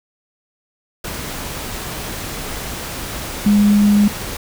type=tone in noise; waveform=sine; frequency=205.9 Hz; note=G#3; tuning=15 cents flat; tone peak=-9 dBFS; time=3.46-4.08 s; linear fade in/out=5 ms; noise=pink; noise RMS=-27 dBFS; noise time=1.04-4.37 s; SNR=+15 dB; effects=none